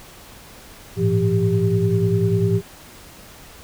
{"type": "tone cluster", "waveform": "sine", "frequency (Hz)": [103.6, 113.7, 170.4, 395.4], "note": ["G#2", "A#2", "F3", "G4"], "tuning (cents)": [-4, -43, -42, 15], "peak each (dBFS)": -21, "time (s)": [0.96, 2.62], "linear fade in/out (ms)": 50, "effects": ["pink hiss -43 dBFS RMS until 3.63 s"]}